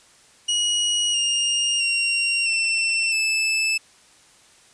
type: tone with pitch steps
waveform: sawtooth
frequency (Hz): 2900 / 2829 / 2759 / 2692 / 2626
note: F#7 / F7 / F7 / E7 / E7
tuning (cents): -35 / +22 / -22 / +36 / -7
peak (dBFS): -16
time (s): 0.48-3.78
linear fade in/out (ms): 10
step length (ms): 660
effects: white hiss -53 dBFS RMS until 4.73 s + resampled to 22050 Hz